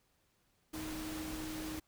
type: tone in noise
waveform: sine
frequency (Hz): 312.7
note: D#4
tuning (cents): +9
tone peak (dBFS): -41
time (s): 0.73-1.8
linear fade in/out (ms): 10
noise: pink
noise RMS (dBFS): -45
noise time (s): 0.73-1.8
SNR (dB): +1
effects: pink hiss -75 dBFS RMS until 1.87 s